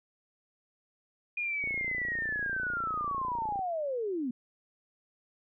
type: linear sweep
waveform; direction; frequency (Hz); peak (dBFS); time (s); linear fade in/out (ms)
sine; down; 2451 to 231.3; -30; 1.37-4.31; 5
type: click train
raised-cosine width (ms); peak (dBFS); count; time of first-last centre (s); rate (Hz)
2; -31; 58; 1.64-3.592; 29.2
effects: none